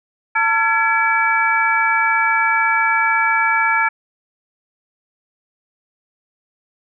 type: tone cluster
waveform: sine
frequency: 896 / 1362 / 1688 / 2296 Hz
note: A5 / F6 / G#6 / D7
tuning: +31 / -44 / +28 / -40 cents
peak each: -19 dBFS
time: 0.35-3.89 s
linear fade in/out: 10 ms
effects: none